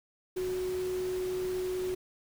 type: tone in noise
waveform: sine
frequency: 368.4 Hz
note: F#4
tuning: 7 cents flat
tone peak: -30 dBFS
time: 0.36-1.95 s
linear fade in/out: 10 ms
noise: pink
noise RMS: -45 dBFS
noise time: 0.36-1.95 s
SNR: +12 dB
effects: none